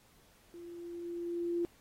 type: tone with level ramp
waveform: sine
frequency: 344.2 Hz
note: F4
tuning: 25 cents flat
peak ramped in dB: -46 to -29 dBFS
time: 0.54-1.65 s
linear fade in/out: 0 ms
effects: pink hiss -65 dBFS RMS until 1.8 s + AAC 48 kbps